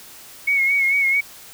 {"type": "tone with vibrato", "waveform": "sine", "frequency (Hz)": 2200, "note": "C#7", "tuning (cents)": -14, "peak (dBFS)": -15, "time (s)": [0.47, 1.21], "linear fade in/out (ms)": 10, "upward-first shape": "sine", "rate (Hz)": 4.5, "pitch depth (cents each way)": 46, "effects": ["white hiss -42 dBFS RMS until 1.53 s"]}